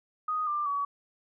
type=tone with pitch steps; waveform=sine; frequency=1244.5 / 1188.3 / 1134.6 Hz; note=D#6 / D6 / C#6; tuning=0 / +20 / +40 cents; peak=-27 dBFS; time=0.28-0.85 s; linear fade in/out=5 ms; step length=190 ms; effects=none